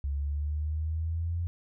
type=exponential sweep; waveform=sine; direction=up; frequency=69.3 to 86.7 Hz; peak=-28 dBFS; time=0.04-1.47 s; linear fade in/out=0 ms; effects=none